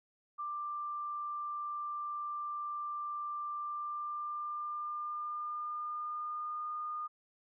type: tone with pitch glide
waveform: sine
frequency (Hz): 1183 to 1219.8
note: D6 to D#6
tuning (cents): +12 to -35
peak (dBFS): -36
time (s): 0.38-7.08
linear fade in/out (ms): 20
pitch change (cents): +53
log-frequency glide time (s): 3.56-6.67
effects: none